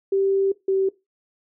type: tone pair in turn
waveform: sine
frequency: 390.2 / 385.1 Hz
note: G4 / G4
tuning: -8 / -31 cents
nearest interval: unison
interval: 23 cents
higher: first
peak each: -17 / -17 dBFS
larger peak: neither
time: 0.12-0.52 / 0.68-0.89 s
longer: first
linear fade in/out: 5 ms
effects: noise-tail reverb RT60 0.2 s tail -19 dB re dry